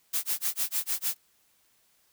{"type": "noise with tremolo", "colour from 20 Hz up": "blue", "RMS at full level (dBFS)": -27, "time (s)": [0.13, 1.17], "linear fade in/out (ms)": 10, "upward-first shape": "sine", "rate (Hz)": 6.6, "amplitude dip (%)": 100, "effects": ["white hiss -67 dBFS RMS until 2.12 s"]}